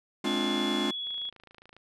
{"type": "chord", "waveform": "45% pulse", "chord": "D half-diminished seventh", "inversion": "second", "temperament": "just", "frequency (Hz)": [211.4, 264.3, 293.7, 352.4], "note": ["Ab3", "C4", "D4", "F4"], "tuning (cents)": [31, 18, 0, 16], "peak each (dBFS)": -33, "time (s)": [0.24, 0.91], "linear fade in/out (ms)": 5}
{"type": "tone with pitch glide", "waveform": "sine", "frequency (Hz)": [3414, 3353], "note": ["G#7", "G#7"], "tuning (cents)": [47, 16], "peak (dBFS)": -32, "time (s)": [0.26, 1.3], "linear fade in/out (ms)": 10, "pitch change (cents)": -31, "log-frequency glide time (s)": [0.63, 1.17]}
{"type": "click train", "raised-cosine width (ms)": 0.3, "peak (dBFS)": -36, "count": 20, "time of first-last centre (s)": [1.07, 1.766], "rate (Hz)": 27.3}
{"effects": ["low-pass 9000 Hz 12 dB/octave"]}